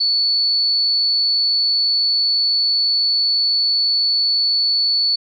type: tone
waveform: sine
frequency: 4446 Hz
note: C#8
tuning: 4 cents sharp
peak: -14 dBFS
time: 0-5.16 s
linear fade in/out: 10 ms
effects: none